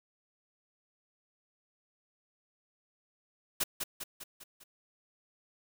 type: noise with echo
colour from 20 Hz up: white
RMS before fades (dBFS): -30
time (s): 3.6-3.64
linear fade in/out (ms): 10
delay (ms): 200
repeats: 5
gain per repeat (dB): -5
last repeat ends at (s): 4.64
effects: none